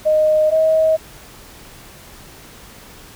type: tone pair in turn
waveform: sine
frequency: 618 / 635.4 Hz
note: D#5 / D#5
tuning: -12 / +36 cents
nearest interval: unison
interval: 48 cents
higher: second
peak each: -11 dBFS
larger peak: neither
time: 0.05-0.51 / 0.51-0.97 s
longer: neither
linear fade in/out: 20 ms
effects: pink hiss -41 dBFS RMS until 3.15 s